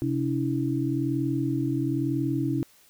sine tone cluster, 131.9 / 284.3 / 325.3 Hz, C3 / C#4 / E4, +14 / +44 / -23 cents, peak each -28 dBFS, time 0.02-2.63 s, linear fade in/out 0 ms, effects white hiss -58 dBFS RMS until 2.89 s

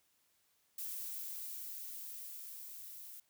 violet noise with level ramp, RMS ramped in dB -42 to -51 dBFS, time 0.78-3.2 s, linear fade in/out 5 ms, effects white hiss -75 dBFS RMS until 3.29 s

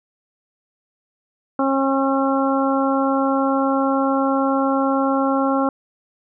harmonic tone, 270.9 Hz, C#4, 40 cents flat, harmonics 1 / 2 / 3 / 4 / 5, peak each -19 / -22 / -24 / -25 / -26 dBFS, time 1.59-5.69 s, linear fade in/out 2 ms, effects none

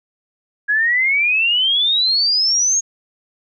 sine exponential sweep, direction up, 1651 to 6645 Hz, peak -13 dBFS, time 0.68-2.81 s, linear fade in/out 20 ms, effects none

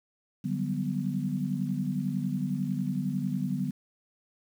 sine chord, G major seventh, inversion second, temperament equal, 146.83 / 185 / 196 / 246.9 Hz, D3 / F#3 / G3 / B3, 0 / 0 / 0 / 0 cents, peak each -33 dBFS, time 0.44-3.71 s, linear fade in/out 10 ms, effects 9-bit

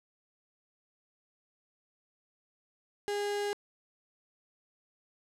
35% pulse tone, 409.2 Hz, G#4, 26 cents flat, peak -29 dBFS, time 3.08-3.53 s, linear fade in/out 0 ms, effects low-pass 10000 Hz 12 dB/octave

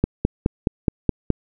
click train, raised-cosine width 3 ms, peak -3 dBFS, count 7, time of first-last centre 0.04-1.303 s, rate 4.75 Hz, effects none

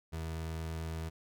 30% pulse tone, 81 Hz, E2, 30 cents flat, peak -34 dBFS, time 0.12-1.1 s, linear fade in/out 20 ms, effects none

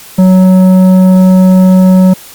sine tone with tanh clipping, 185.9 Hz, F#3, 8 cents sharp, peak -3 dBFS, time 0.18-2.14 s, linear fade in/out 10 ms, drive 10 dB, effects white hiss -32 dBFS RMS until 2.34 s + Opus 48 kbps

